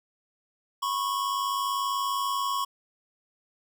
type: tone pair together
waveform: square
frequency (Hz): 996 / 1096.2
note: B5 / C#6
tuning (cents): +14 / -20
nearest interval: major second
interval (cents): 166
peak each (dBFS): -33 / -28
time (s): 0.82-2.65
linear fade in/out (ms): 10
effects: none